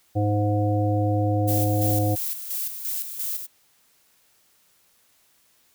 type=harmonic tone; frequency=103.83 Hz; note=G#2; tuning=in tune; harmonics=1 / 3 / 5 / 7; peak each=-21 / -26 / -28 / -29 dBFS; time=0.15-2.16 s; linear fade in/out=20 ms
type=noise with tremolo; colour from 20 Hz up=violet; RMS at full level=-28 dBFS; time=1.47-3.47 s; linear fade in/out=20 ms; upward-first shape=square; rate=2.9 Hz; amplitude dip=55%
effects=white hiss -62 dBFS RMS until 5.74 s